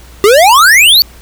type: exponential sweep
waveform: square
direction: up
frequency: 387.3 to 4660 Hz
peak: -3 dBFS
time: 0.24-1.02 s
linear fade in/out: 0 ms
effects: added 60 Hz sine -34 dBFS peak until 1.21 s + pink hiss -39 dBFS RMS until 1.21 s